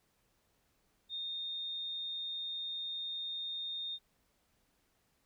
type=tone; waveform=sine; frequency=3665 Hz; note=A#7; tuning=30 cents flat; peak=-37 dBFS; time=1.09-3.99 s; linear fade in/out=50 ms; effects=pink hiss -75 dBFS RMS until 5.25 s